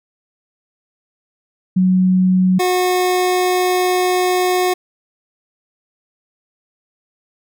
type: tone pair in turn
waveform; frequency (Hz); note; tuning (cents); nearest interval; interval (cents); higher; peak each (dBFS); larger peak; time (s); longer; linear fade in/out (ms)
sine / 25% pulse; 185 / 364.3; F#3 / F#4; 0 / -27; octave; 1173; second; -10; neither; 1.76-2.59 / 2.59-4.74; second; 10
effects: none